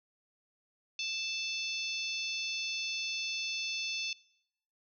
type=harmonic tone; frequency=880 Hz; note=A5; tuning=in tune; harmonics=3 / 4 / 5 / 6 / 7; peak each=-37 / -39 / -41 / -43 / -44 dBFS; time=0.99-4.13 s; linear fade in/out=2 ms; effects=noise-tail reverb RT60 0.8 s tail -24 dB re dry